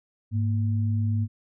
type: tone pair together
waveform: sine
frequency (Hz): 103.5 / 231.9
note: G#2 / A#3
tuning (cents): -5 / -9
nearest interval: octave + major second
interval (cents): 1396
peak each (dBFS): -22 / -31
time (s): 0.31-1.28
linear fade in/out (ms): 50
effects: none